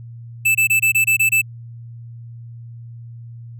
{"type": "tone bursts", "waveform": "square", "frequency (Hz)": 2637, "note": "E7", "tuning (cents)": 0, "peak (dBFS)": -13, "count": 8, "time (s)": [0.45, 1.417], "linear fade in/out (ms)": 10, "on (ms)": 99, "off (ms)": 25, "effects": ["added 117 Hz sine -33 dBFS peak until 3.59 s"]}